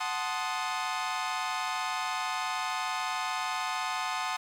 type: chord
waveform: sawtooth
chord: F# diminished seventh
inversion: none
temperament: equal with one note detuned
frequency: 740 / 875.9 / 1046.5 / 1244.5 Hz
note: F#5 / A5 / C6 / Eb6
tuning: 0 / -8 / 0 / 0 cents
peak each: -32 dBFS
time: 0-4.37 s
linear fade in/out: 10 ms
effects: low-pass 7000 Hz 12 dB/octave + 9-bit